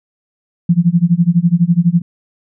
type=tone with tremolo; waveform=sine; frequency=172.2 Hz; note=F3; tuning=24 cents flat; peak=-5 dBFS; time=0.69-2.02 s; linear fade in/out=5 ms; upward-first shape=sine; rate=12 Hz; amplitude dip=95%; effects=none